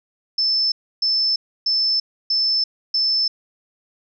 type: tone bursts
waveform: sine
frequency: 5274 Hz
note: E8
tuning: in tune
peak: -16 dBFS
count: 5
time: 0.38-3.28 s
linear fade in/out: 5 ms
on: 340 ms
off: 300 ms
effects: none